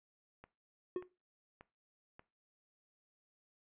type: click train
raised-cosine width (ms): 0.5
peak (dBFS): -38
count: 4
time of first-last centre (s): 0.44-2.194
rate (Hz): 1.71
type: tone with exponential decay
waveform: triangle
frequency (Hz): 363.2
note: F#4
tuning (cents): -32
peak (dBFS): -29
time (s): 0.96-1.08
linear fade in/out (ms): 2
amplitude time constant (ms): 24
effects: noise-tail reverb RT60 0.3 s tail -19 dB re dry + resampled to 8000 Hz